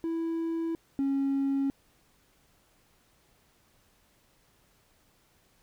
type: tone pair in turn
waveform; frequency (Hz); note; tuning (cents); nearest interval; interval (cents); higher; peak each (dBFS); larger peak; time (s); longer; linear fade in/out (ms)
triangle; 329.6 / 274.6; E4 / C#4; 0 / -16; minor third; 316; first; -26 / -22; second; 0.04-0.75 / 0.99-1.7; neither; 0
effects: tanh soft clip ceiling -21 dBFS + pink hiss -66 dBFS RMS until 5.62 s